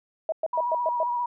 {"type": "tone bursts", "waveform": "sine", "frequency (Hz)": 640, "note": "D#5", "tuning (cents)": 49, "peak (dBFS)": -22, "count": 6, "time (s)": [0.29, 1.032], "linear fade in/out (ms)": 2, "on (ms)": 32, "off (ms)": 110}
{"type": "tone with vibrato", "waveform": "sine", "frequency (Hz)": 967, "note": "B5", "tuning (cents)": -37, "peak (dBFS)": -24, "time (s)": [0.53, 1.26], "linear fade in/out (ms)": 5, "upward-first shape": "sine", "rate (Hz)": 15, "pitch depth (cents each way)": 32}
{"effects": []}